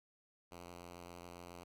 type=tone with vibrato; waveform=5% pulse; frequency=87.31 Hz; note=F2; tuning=in tune; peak=-39 dBFS; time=0.51-1.64 s; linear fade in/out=10 ms; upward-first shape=sine; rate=11 Hz; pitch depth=20 cents each way; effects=none